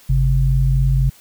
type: tone pair together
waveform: sine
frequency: 49.83 / 133.8 Hz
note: G1 / C3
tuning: +29 / +39 cents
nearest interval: octave + perfect fourth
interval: 1710 cents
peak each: -15 dBFS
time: 0.09-1.1 s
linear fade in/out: 10 ms
effects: white hiss -48 dBFS RMS until 1.2 s